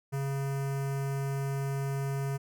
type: tone with notch filter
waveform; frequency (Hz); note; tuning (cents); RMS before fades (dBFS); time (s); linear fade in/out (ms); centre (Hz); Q
square; 137.7; C#3; -11; -32; 0.12-2.38; 20; 3700; 0.96
effects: none